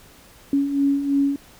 sine beating tone pair, 277.2 / 280.2 Hz, C#4 / C#4, 0 / +19 cents, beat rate 3 Hz, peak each -25 / -18 dBFS, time 0.53-1.36 s, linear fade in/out 2 ms, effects pink hiss -49 dBFS RMS until 1.59 s

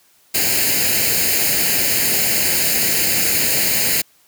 white noise with comb filter, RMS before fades -17 dBFS, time 0.34-4.02 s, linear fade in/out 10 ms, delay 0.43 ms, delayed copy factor +0.75, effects white hiss -55 dBFS RMS until 4.27 s + high-pass 80 Hz 12 dB/octave

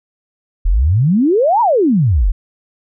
sine exponential two-way sweep, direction up then down, 36.71 to 987.8 to 36.71 Hz, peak -9 dBFS, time 0.65-2.32 s, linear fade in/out 10 ms, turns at 1.61 s, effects none

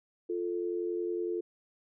sine tone pair together, 349.2 / 440 Hz, F4 / A4, 0 / 0 cents, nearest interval major third, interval 400 cents, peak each -32 / -35 dBFS, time 0.29-1.41 s, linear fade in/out 10 ms, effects none

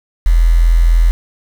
sine tone with quantisation, 41.93 Hz, E1, 30 cents sharp, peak -6 dBFS, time 0.26-1.11 s, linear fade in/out 0 ms, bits 5, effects none

